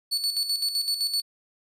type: tone with tremolo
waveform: 40% pulse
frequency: 4450 Hz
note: C#8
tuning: 6 cents sharp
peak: -21 dBFS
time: 0.11-1.22 s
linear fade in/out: 20 ms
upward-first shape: square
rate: 7.8 Hz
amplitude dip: 60%
effects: resampled to 32000 Hz